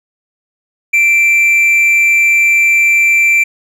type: tone with amplitude modulation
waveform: triangle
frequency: 2349 Hz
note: D7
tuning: in tune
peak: -4 dBFS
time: 0.93-3.44 s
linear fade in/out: 10 ms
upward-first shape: sine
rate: 271 Hz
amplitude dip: 25%
effects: none